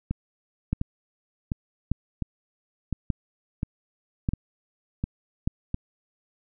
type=two click trains; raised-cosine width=5 ms; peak=-11 / -14 dBFS; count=5 / 9; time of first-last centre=0.73-5.475 / 0.11-5.744 s; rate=0.843 / 1.42 Hz; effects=none